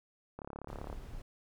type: click train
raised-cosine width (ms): 1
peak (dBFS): -29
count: 20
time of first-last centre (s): 0.39-0.928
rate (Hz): 35.3
type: noise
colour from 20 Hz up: brown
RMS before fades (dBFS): -45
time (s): 0.68-1.22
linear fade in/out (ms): 5
effects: none